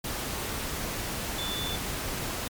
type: tone in noise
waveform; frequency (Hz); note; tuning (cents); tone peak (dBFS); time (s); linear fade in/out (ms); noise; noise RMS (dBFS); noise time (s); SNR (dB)
sine; 3498; A7; -11; -33; 1.38-1.76; 5; pink; -33; 0.04-2.48; -3
effects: MP3 96 kbps